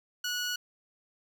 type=tone; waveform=15% pulse; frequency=1464 Hz; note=F#6; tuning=19 cents flat; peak=-24 dBFS; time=0.24-0.56 s; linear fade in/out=5 ms; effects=none